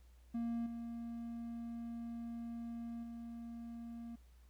triangle tone with level steps, 233.1 Hz, A#3, in tune, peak -34 / -40 / -43 dBFS, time 0.34-4.16 s, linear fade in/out 10 ms, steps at 0.66 / 3.03 s, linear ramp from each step 5 ms, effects added 60 Hz sine -59 dBFS peak until 4.49 s + pink hiss -74 dBFS RMS until 4.49 s

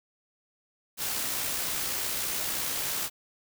white noise with amplitude modulation, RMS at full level -30 dBFS, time 0.97-3.1 s, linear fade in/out 50 ms, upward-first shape sine, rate 63.3 Hz, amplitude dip 25%, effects none

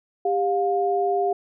sine tone pair together, 397.5 / 709.1 Hz, G4 / F5, +24 / +26 cents, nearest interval minor seventh, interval 1002 cents, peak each -22 dBFS, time 0.25-1.33 s, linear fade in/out 5 ms, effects none

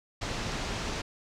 pink low-pass noise, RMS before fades -34 dBFS, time 0.21-1.02 s, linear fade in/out 10 ms, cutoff 6600 Hz, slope 24 dB/octave, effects none

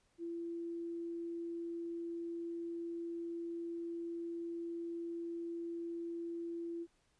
sine tone, 338.2 Hz, E4, 44 cents sharp, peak -39 dBFS, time 0.18-6.87 s, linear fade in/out 50 ms, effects pink hiss -75 dBFS RMS until 7.19 s + resampled to 22050 Hz

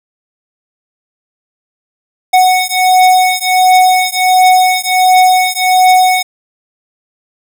square beating tone pair, 739 / 740.4 Hz, F#5 / F#5, -2 / +1 cents, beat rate 1.4 Hz, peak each -10 dBFS, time 2.33-6.23 s, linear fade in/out 10 ms, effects none

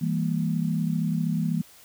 sine chord, E diminished, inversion none, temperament equal with one note detuned, 164.81 / 200.6 / 233.1 Hz, E3 / G3 / Bb3, 0 / +40 / 0 cents, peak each -25 / -29 / -29 dBFS, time 0.01-1.62 s, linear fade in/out 10 ms, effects white hiss -52 dBFS RMS until 1.84 s

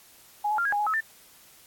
sine tone with pitch steps, 832 / 852 / 1390 / 1644 / 821 / 838 / 1289 / 1783 Hz, G#5 / G#5 / F6 / G#6 / G#5 / G#5 / E6 / A6, +3 / +44 / -9 / -18 / -20 / +15 / -39 / +22 cents, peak -23 dBFS, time 0.44-1.008 s, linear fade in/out 10 ms, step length 71 ms, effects white hiss -54 dBFS RMS until 1.66 s + AAC 64 kbps

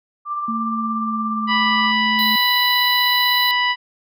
sine tone with tremolo, 1180 Hz, D6, 8 cents sharp, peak -20 dBFS, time 0.25-1.93 s, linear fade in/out 50 ms, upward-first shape sine, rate 17 Hz, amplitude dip 35%
sine tone with pitch glide, 225.2 to 217 Hz, A3 to A3, +40 to -24 cents, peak -23 dBFS, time 0.48-2.36 s, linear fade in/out 5 ms, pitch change -64 cents, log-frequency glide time 0.6-1.45 s
harmonic tone, 986 Hz, B5, 3 cents flat, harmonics 1 / 2 / 3 / 4 / 5, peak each -20 / -19 / -22 / -31 / -32 dBFS, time 1.47-3.76 s, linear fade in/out 50 ms
square tone, 3980 Hz, B7, 13 cents sharp, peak -20 dBFS, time 2.19-3.51 s, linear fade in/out 0 ms
effects none

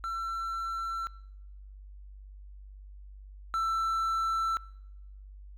triangle tone pair in turn, 1346 / 1333.6 Hz, E6 / E6, +36 / +20 cents, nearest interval unison, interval 16 cents, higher first, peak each -30 / -25 dBFS, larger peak second, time 0.04-1.07 / 3.54-4.57 s, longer neither, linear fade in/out 0 ms, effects noise-tail reverb RT60 0.9 s tail -23 dB re dry + added 49 Hz sine -45 dBFS peak until 5.57 s

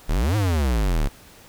square exponential two-way sweep, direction up then down, 33.05 to 109.9 to 33.05 Hz, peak -19 dBFS, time 0.08-1.09 s, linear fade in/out 20 ms, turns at 0.36 s, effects pink hiss -48 dBFS RMS until 1.48 s

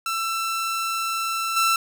sawtooth tone with level steps, 1337 Hz, E6, 24 cents sharp, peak -20 / -14 dBFS, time 0.06-1.76 s, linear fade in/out 2 ms, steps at 1.56 s, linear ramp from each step 10 ms, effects none

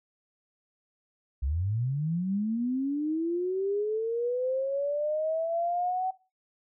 sine linear sweep, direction up, 61.74 to 756 Hz, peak -26 dBFS, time 1.42-6.11 s, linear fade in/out 10 ms, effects noise-tail reverb RT60 0.3 s tail -19 dB re dry

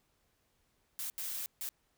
blue noise bursts at uneven times, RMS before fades -39 dBFS, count 3, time 0.99-1.1 / 1.18-1.46 / 1.61-1.69 s, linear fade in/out 0 ms, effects pink hiss -75 dBFS RMS until 1.97 s

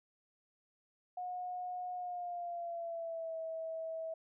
sine tone with pitch glide, 724 to 648.7 Hz, F#5 to E5, -38 to -28 cents, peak -38 dBFS, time 1.17-4.14 s, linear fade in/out 5 ms, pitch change -190 cents, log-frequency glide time 1.94-3.37 s, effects none

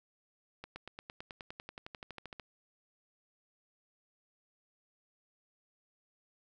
accelerating click train, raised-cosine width 0.3 ms, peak -28 dBFS, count 20, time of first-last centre 0.64-2.398 s, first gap 120 ms, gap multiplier 0.97, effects none

